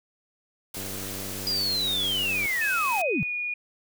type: noise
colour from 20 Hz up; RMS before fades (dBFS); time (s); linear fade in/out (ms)
white; -36; 0.74-3.02; 5
type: click train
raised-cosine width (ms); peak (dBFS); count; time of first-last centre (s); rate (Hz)
2; -27; 165; 0.77-2.457; 97.2
type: linear sweep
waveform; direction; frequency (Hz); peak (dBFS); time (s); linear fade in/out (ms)
sine; down; 4907 to 120.9; -24; 1.47-3.23; 0
type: tone with pitch glide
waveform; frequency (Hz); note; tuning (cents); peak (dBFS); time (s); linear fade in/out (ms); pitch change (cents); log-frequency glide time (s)
sine; 2559 to 2446; D#7 to D#7; +48 to -30; -27; 2.61-3.54; 5; -78; 2.81-3.33
effects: none